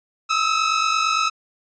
sawtooth tone pair together, 1269.7 / 1318.5 Hz, D#6 / E6, +35 / 0 cents, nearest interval minor second, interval 65 cents, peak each -17 dBFS, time 0.29-1.3 s, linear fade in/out 20 ms, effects resampled to 16000 Hz

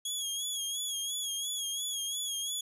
20% pulse tone with vibrato, 3322 Hz, G#7, in tune, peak -27 dBFS, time 0.05-2.61 s, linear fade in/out 5 ms, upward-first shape sine, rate 2.9 Hz, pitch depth 58 cents each way, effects none

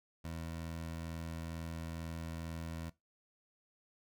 20% pulse tone, 82.2 Hz, E2, 4 cents flat, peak -36 dBFS, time 0.24-2.9 s, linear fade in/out 10 ms, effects noise-tail reverb RT60 0.2 s tail -19 dB re dry

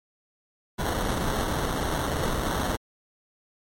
pink noise with sample-and-hold, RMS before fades -27 dBFS, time 0.78-2.77 s, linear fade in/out 20 ms, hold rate 2450 Hz, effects MP3 64 kbps

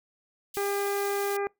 white high-pass noise, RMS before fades -39 dBFS, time 0.54-1.37 s, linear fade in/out 5 ms, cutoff 2700 Hz, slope 24 dB/octave
harmonic tone, 401.6 Hz, G4, 42 cents sharp, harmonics 1 / 2 / 3 / 4 / 5 / 6, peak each -28 / -34 / -38 / -40 / -42 / -44 dBFS, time 0.57-1.47 s, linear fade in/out 0 ms
effects noise-tail reverb RT60 0.2 s tail -25 dB re dry

